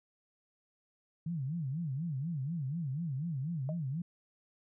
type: tone with vibrato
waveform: sine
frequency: 150 Hz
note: D3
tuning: 37 cents sharp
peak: -33 dBFS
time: 1.26-4.02 s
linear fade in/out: 5 ms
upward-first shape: sine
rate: 4.1 Hz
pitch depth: 260 cents each way
type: tone with exponential decay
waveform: sine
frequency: 622.3 Hz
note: D#5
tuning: in tune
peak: -35 dBFS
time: 3.69-3.8 s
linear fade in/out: 1 ms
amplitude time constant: 22 ms
effects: none